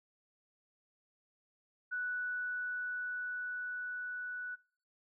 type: tone with level ramp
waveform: sine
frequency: 1480 Hz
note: F#6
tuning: in tune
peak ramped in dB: -34 to -39 dBFS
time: 1.91-4.56 s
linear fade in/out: 20 ms
effects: noise-tail reverb RT60 0.5 s tail -25 dB re dry